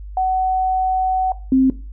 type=tone pair in turn; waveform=sine; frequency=750 / 263 Hz; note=F#5 / C4; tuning=+23 / +9 cents; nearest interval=octave + tritone; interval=1814 cents; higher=first; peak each=-15 / -10 dBFS; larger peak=second; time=0.17-1.32 / 1.52-1.7 s; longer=first; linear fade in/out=2 ms; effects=noise-tail reverb RT60 0.3 s tail -17 dB re dry + added 50 Hz sine -30 dBFS peak until 1.92 s